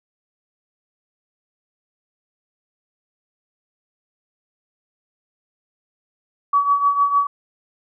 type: tone with tremolo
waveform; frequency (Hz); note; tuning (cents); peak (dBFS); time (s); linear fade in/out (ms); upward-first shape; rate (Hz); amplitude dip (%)
sine; 1137; C#6; +44; -11; 6.53-7.27; 5; triangle; 6.6; 75
effects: none